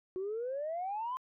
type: exponential sweep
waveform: sine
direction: up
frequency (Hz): 363.3 to 1052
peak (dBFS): -33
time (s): 0.16-1.17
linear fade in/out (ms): 0
effects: tanh soft clip ceiling -30 dBFS